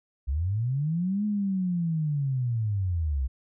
sine linear two-way sweep, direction up then down, 61.74 to 212.2 to 61.74 Hz, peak -24 dBFS, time 0.27-3.28 s, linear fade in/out 20 ms, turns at 1.25 s, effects none

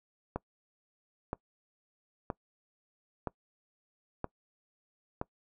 click train, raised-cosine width 1 ms, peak -19 dBFS, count 6, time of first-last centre 0.36-5.214 s, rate 1.03 Hz, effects noise-tail reverb RT60 0.1 s tail -23 dB re dry

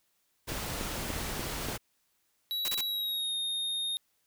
pink noise, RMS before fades -36 dBFS, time 0.47-1.78 s, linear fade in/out 20 ms
click train, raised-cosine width 2 ms, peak -22 dBFS, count 5, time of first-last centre 0.52-1.686 s, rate 3.43 Hz
square tone with pitch glide, 3901 to 3695 Hz, B7 to A#7, -22 to -16 cents, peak -31 dBFS, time 2.51-3.97 s, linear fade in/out 0 ms, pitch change -94 cents, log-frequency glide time 2.83-3.35 s
white noise bursts, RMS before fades -34 dBFS, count 3, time 2.65-2.808 s, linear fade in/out 0 ms, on 32 ms, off 31 ms
effects white hiss -74 dBFS RMS until 4.26 s

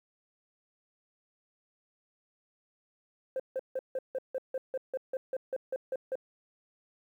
sine tone bursts, 523.3 Hz, C5, in tune, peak -28 dBFS, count 15, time 3.36-6.155 s, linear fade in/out 2 ms, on 37 ms, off 160 ms, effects tanh soft clip ceiling -28 dBFS + 11-bit

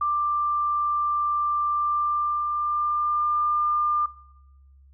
sine tone with pitch glide, 1183 to 1199.5 Hz, D6 to D6, +12 to +36 cents, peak -21 dBFS, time 0.01-4.06 s, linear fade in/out 5 ms, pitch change +24 cents, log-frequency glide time 1.7-3.34 s, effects noise-tail reverb RT60 0.9 s tail -20 dB re dry + added 68 Hz sine -50 dBFS peak until 4.93 s

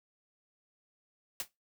white noise with exponential decay, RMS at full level -31 dBFS, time 1.4-1.48 s, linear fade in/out 1 ms, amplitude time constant 17 ms, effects noise-tail reverb RT60 0.2 s tail -20 dB re dry

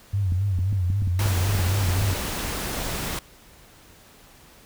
sine tone with vibrato, 94.5 Hz, F#2, 37 cents sharp, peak -20 dBFS, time 0.13-2.14 s, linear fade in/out 10 ms, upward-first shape sine, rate 3.8 Hz, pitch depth 120 cents each way
clicks, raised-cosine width 5 ms, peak -18 dBFS, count 11, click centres 0.322 / 0.589 / 0.728 / 0.902 / 1.022 / 1.075 / 1.259 / 1.552 / 1.59 / 1.886 / 2.018 s
pink noise, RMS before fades -29 dBFS, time 1.19-3.19 s, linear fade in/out 2 ms
effects pink hiss -51 dBFS RMS until 4.65 s

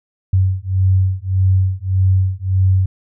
sine beating tone pair, 93.5 / 95.2 Hz, F#2 / F#2, +19 / +50 cents, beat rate 1.7 Hz, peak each -15 dBFS, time 0.33-2.86 s, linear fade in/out 5 ms, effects none

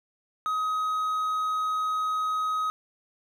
triangle tone, 1263 Hz, D#6, 26 cents sharp, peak -23 dBFS, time 0.46-2.7 s, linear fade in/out 0 ms, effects none

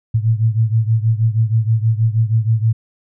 sine beating tone pair, 110 / 116.3 Hz, A2 / A#2, 0 / -4 cents, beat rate 6.3 Hz, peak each -14 / -17 dBFS, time 0.14-2.73 s, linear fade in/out 10 ms, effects none

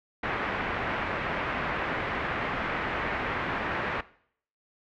white low-pass noise, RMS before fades -31 dBFS, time 0.23-4.01 s, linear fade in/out 5 ms, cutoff 2100 Hz, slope 24 dB/octave, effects noise-tail reverb RT60 0.6 s tail -19 dB re dry

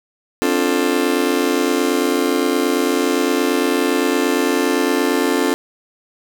40% pulse chord, D minor seventh, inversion third, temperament just, 264.3 / 293.7 / 352.4 / 440.5 Hz, C4 / D4 / F4 / A4, +18 / 0 / +16 / +2 cents, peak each -20 dBFS, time 0.42-5.54 s, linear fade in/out 0 ms, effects none

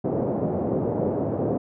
white band-pass noise, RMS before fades -25 dBFS, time 0.04-1.58 s, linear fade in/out 10 ms, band 100 to 570 Hz, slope 24 dB/octave, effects none

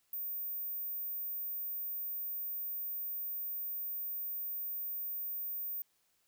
sine tone, 14960 Hz, A#9, 5 cents sharp, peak -36 dBFS, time 0.13-5.82 s, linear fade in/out 2 ms, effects white hiss -75 dBFS RMS until 6.27 s

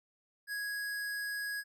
square tone, 1661.2 Hz, G#6, in tune, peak -36 dBFS, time 0.47-1.64 s, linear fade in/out 50 ms, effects none

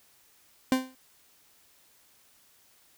40% pulse tone with exponential decay, 259.4 Hz, C4, 15 cents flat, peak -17 dBFS, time 0.72-0.95 s, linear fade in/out 1 ms, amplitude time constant 48 ms, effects white hiss -62 dBFS RMS until 2.97 s

